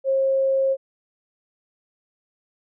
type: tone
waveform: sine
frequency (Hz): 537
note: C5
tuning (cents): +45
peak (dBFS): -17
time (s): 0.04-0.77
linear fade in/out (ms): 50
effects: none